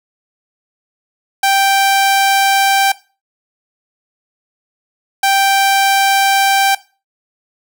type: tone bursts at uneven times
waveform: sawtooth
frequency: 784 Hz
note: G5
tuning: in tune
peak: -6 dBFS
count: 2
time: 1.43-2.92 / 5.23-6.75 s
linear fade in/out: 5 ms
effects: noise-tail reverb RT60 0.3 s tail -17 dB re dry